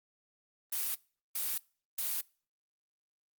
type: noise bursts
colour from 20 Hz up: blue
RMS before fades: -34 dBFS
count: 3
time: 0.72-2.21 s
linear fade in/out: 5 ms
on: 230 ms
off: 400 ms
effects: noise-tail reverb RT60 0.4 s tail -24 dB re dry + Opus 32 kbps